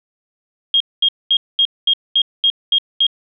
sine tone bursts, 3246 Hz, G#7, 40 cents flat, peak -10 dBFS, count 9, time 0.74-3.067 s, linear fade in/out 2 ms, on 63 ms, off 220 ms, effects none

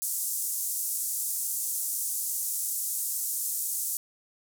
white band-pass noise, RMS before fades -31 dBFS, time 0.02-3.97 s, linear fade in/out 0 ms, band 7000 to 14000 Hz, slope 24 dB/octave, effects none

